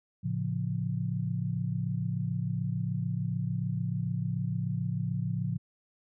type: chord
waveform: sine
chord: A augmented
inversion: none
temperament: equal with one note detuned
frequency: 111.79 / 138.59 / 174.61 Hz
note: A2 / C#3 / E#3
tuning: +28 / 0 / 0 cents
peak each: -33 dBFS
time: 0.23-5.58 s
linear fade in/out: 20 ms
effects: none